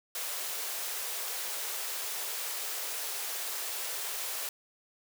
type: high-pass noise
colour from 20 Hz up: white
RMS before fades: -36 dBFS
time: 0.15-4.49 s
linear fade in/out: 2 ms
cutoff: 380 Hz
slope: 48 dB/octave
effects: none